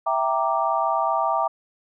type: chord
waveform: sine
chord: E half-diminished seventh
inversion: none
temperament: equal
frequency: 659.3 / 784 / 932.3 / 1174.7 Hz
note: E5 / G5 / Bb5 / D6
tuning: 0 / 0 / 0 / 0 cents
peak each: -25 dBFS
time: 0.06-1.48 s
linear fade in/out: 10 ms
effects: none